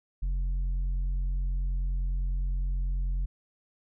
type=tone with tanh clipping; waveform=triangle; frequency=44.81 Hz; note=F1; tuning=45 cents sharp; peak=-27 dBFS; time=0.22-3.26 s; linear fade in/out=10 ms; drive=9 dB; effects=none